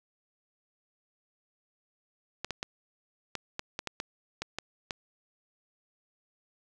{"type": "clicks", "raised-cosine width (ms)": 0.2, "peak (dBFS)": -16, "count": 11, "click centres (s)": [2.446, 2.507, 2.629, 3.353, 3.594, 3.791, 3.873, 4.001, 4.42, 4.586, 4.908], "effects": []}